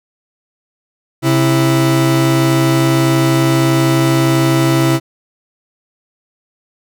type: tone pair together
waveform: 40% pulse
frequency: 134.01 / 329.6 Hz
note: C3 / E4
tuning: +42 / 0 cents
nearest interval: octave + major third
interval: 1558 cents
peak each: -12 dBFS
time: 1.22-5 s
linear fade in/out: 50 ms
effects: none